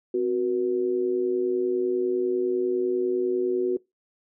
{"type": "tone with amplitude modulation", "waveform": "sine", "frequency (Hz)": 368.5, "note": "F#4", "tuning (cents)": -7, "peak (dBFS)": -18, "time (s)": [0.14, 3.77], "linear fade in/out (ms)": 5, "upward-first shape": "sine", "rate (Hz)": 110, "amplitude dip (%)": 70, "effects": ["noise-tail reverb RT60 0.2 s tail -23 dB re dry"]}